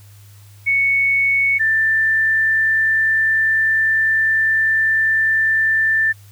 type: tone pair in turn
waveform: sine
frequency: 2217 / 1775 Hz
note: C#7 / A6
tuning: 0 / +15 cents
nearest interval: major third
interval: 385 cents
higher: first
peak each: -13 dBFS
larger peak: neither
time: 0.66-1.59 / 1.59-6.13 s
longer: second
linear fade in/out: 20 ms
effects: added 101 Hz sine -41 dBFS peak until 6.31 s + white hiss -51 dBFS RMS until 6.31 s